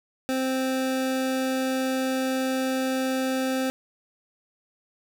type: tone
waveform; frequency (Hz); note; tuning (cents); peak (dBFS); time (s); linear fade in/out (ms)
25% pulse; 261.6; C4; 0; -20; 0.29-3.7; 0
effects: none